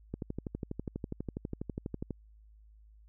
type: click train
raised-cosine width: 3 ms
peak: -23 dBFS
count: 25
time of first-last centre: 0.14-2.107 s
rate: 12.2 Hz
effects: added 53 Hz sine -55 dBFS peak until 3.08 s